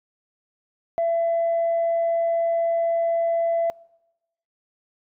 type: tone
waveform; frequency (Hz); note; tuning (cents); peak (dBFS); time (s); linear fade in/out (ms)
sine; 671; E5; +31; -18; 0.98-3.7; 0
effects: noise-tail reverb RT60 1.0 s tail -26 dB re dry + tanh soft clip ceiling -16 dBFS